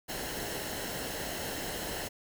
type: noise with comb filter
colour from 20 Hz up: pink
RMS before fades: -37 dBFS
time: 0.08-2.09 s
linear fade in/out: 20 ms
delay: 0.84 ms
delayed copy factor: -0.55
effects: none